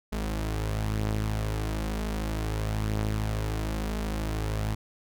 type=tone pair together; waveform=sawtooth; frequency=53.09 / 106.7 Hz; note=G#1 / G#2; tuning=+39 / +47 cents; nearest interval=octave; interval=1208 cents; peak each=-25 / -28 dBFS; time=0.12-4.75 s; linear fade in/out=10 ms; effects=none